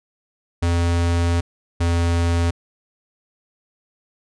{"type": "tone pair in turn", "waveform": "square", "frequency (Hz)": [85.6, 85.23], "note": ["F2", "F2"], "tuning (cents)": [-34, -42], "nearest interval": "unison", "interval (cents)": 8, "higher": "first", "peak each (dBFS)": -17, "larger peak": "neither", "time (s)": [[0.62, 1.41], [1.8, 2.51]], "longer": "first", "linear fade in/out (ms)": 10, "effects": ["resampled to 22050 Hz"]}